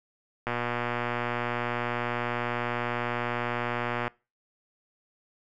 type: click train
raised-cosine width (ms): 0.5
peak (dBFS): -14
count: 434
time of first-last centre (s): 0.47-4.078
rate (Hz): 120
effects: noise-tail reverb RT60 0.3 s tail -24 dB re dry